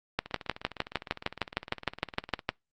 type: two click trains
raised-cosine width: 0.3 ms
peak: -24 / -10 dBFS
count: 43 / 16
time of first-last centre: 0.26-2.392 / 0.19-2.491 s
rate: 19.7 / 6.52 Hz
effects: noise-tail reverb RT60 0.2 s tail -26 dB re dry + Opus 48 kbps